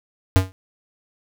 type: tone with exponential decay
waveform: square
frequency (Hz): 93.9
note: F#2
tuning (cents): +26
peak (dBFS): -8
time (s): 0.36-0.52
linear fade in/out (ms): 0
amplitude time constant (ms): 34
effects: none